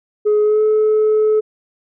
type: tone with pitch glide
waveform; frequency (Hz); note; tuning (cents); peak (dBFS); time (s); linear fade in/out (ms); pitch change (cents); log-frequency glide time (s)
sine; 421.2 to 430.5; G#4 to A4; +24 to -38; -9; 0.25-1.41; 20; +38; 0.42-0.62
effects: tanh soft clip ceiling -9 dBFS